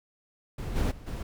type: noise with level steps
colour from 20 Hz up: brown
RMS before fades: -34 / -26 / -45 / -34 dBFS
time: 0.58-1.23 s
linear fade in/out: 5 ms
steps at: 0.75 / 0.9 / 1.06 s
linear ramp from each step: 20 ms
effects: none